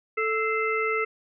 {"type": "harmonic tone with a mistuned harmonic", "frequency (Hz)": 440, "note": "A4", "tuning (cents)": 0, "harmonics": [1, 3, 5, 6], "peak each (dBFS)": [-27, -28, -28, -35], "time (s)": [0.17, 1.05], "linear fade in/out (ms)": 10, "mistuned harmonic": 5, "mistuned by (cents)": -100, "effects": []}